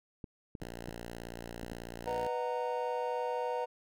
clicks, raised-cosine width 3 ms, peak -29 dBFS, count 6, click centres 0.242 / 0.552 / 0.624 / 0.886 / 1.634 / 1.72 s
5% pulse tone, 58.27 Hz, A#1, in tune, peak -31 dBFS, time 0.6-2.28 s, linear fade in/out 10 ms
triangle chord, B major seventh, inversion none, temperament just, 493.9 / 617.4 / 740.8 / 926 Hz, B4 / D#5 / F#5 / A#5, 0 / -14 / +2 / -12 cents, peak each -33 / -39 / -39 / -35 dBFS, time 2.06-3.66 s, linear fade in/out 20 ms
effects none

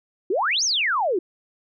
sine exponential two-way sweep, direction up then down, 331.2 to 6630 to 331.2 Hz, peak -19 dBFS, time 0.3-1.19 s, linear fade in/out 5 ms, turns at 0.64 s, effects none

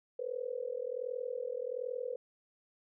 sine tone with amplitude modulation, 497.2 Hz, B4, 12 cents sharp, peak -31 dBFS, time 0.19-2.16 s, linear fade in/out 5 ms, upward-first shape sine, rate 41.3 Hz, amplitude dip 95%, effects none

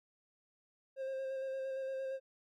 triangle tone with vibrato, 532 Hz, C5, 29 cents sharp, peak -35 dBFS, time 0.96-2.2 s, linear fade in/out 50 ms, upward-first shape square, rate 8.7 Hz, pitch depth 14 cents each way, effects none

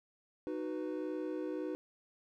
triangle chord, B major, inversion first, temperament just, 308.7 / 370.4 / 493.9 Hz, D#4 / F#4 / B4, -14 / +2 / 0 cents, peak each -37 / -39 / -40 dBFS, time 0.47-1.75 s, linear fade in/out 0 ms, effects none

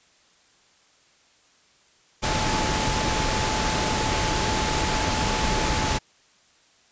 sine tone in noise, 866 Hz, A5, 28 cents flat, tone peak -29 dBFS, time 2.22-5.99 s, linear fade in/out 20 ms, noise pink, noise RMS -24 dBFS, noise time 2.22-5.99 s, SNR -8 dB, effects white hiss -59 dBFS RMS until 6.91 s + resampled to 16000 Hz

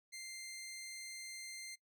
15% pulse tone, 2093 Hz, C7, in tune, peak -40 dBFS, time 0.12-1.76 s, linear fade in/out 20 ms, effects noise-tail reverb RT60 0.1 s tail -20 dB re dry

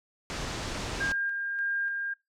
pink low-pass noise, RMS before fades -35 dBFS, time 0.3-1.12 s, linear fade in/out 0 ms, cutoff 7300 Hz, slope 24 dB/octave
sine tone with tremolo, 1607 Hz, G6, 43 cents sharp, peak -27 dBFS, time 1-2.14 s, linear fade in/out 10 ms, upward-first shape square, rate 1.7 Hz, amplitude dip 30%
effects noise-tail reverb RT60 0.2 s tail -21 dB re dry

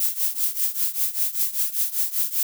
violet noise with tremolo, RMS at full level -20 dBFS, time 0-2.43 s, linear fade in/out 2 ms, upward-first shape triangle, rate 5.1 Hz, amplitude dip 90%, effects none

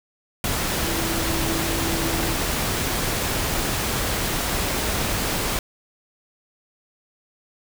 sine tone in noise, 329.6 Hz, E4, in tune, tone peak -29 dBFS, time 0.88-2.34 s, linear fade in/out 2 ms, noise pink, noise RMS -24 dBFS, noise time 0.44-5.59 s, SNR -8 dB, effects none

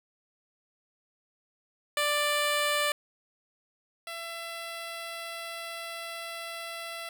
10% pulse tone pair in turn, 589 / 671.1 Hz, D5 / E5, +5 / +31 cents, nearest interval major second, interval 226 cents, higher second, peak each -17 / -28 dBFS, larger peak first, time 1.97-2.92 / 4.07-7.09 s, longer second, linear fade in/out 2 ms, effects none

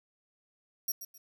10% pulse tone with echo, 5670 Hz, F8, 25 cents sharp, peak -24 dBFS, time 0.88-0.92 s, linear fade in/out 5 ms, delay 130 ms, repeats 2, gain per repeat -11 dB, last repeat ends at 1.18 s, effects 11-bit

